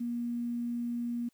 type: tone with quantisation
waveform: sine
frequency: 238.2 Hz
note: A#3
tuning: 38 cents sharp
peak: -31 dBFS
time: 0-1.29 s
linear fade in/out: 10 ms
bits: 10
effects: white hiss -74 dBFS RMS until 1.33 s